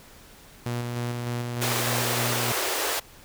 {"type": "tone with tremolo", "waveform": "sawtooth", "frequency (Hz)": 120.4, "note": "B2", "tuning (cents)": -44, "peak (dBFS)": -23, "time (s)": [0.66, 2.52], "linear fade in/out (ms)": 0, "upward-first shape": "square", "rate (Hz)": 3.3, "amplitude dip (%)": 25}
{"type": "high-pass noise", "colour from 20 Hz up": "pink", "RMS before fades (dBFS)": -27, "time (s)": [1.61, 3], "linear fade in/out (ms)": 10, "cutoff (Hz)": 340, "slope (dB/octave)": 48}
{"effects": ["pink hiss -50 dBFS RMS until 3.24 s"]}